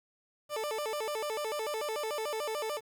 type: tone with vibrato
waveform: 30% pulse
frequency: 511 Hz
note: C5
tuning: 41 cents flat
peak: -30 dBFS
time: 0.49-2.81 s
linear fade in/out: 50 ms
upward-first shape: square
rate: 6.8 Hz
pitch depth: 260 cents each way
effects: 10-bit